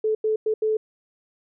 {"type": "tone bursts at uneven times", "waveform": "sine", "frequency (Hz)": 434.3, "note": "A4", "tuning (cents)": -23, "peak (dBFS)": -19, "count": 4, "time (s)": [[0.04, 0.15], [0.24, 0.36], [0.46, 0.54], [0.62, 0.77]], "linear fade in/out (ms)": 5, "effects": []}